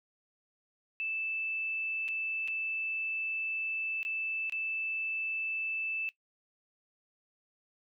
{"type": "tone with dropouts", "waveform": "sine", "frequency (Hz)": 2637, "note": "E7", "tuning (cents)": 0, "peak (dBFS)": -32, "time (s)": [1, 6.09], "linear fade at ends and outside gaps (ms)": 0, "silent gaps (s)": [[2.081, 2.086], [2.476, 2.482], [4.03, 4.05], [4.497, 4.523]], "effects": ["noise-tail reverb RT60 0.1 s tail -17 dB re dry"]}